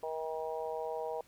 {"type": "harmonic tone", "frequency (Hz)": 159, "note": "D#3", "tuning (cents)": 38, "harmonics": [3, 4, 5, 6], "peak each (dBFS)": [-38, -40, -42, -44], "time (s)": [0.03, 1.21], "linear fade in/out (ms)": 2, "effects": ["pink hiss -64 dBFS RMS until 1.27 s"]}